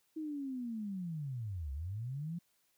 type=linear two-way sweep; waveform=sine; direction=down then up; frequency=320 to 65.41 to 176.6 Hz; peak=-37 dBFS; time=0.16-2.39 s; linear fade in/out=10 ms; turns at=1.72 s; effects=white hiss -75 dBFS RMS until 2.77 s